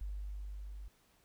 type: tone with level ramp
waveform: sine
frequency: 50 Hz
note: G1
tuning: 35 cents sharp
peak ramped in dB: -37 to -44 dBFS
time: 0.01-0.88 s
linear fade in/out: 0 ms
effects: pink hiss -70 dBFS RMS until 1.24 s